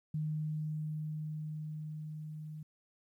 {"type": "tone with level ramp", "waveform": "sine", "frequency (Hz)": 153.9, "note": "D#3", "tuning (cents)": -19, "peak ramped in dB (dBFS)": [-32, -42], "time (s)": [0.14, 2.63], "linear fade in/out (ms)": 5, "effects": ["12-bit"]}